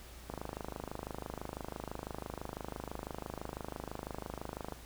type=click train; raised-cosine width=1 ms; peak=-25 dBFS; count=116; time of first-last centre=0.3-4.723 s; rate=26 Hz; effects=added 60 Hz sine -52 dBFS peak until 4.85 s + pink hiss -54 dBFS RMS until 4.85 s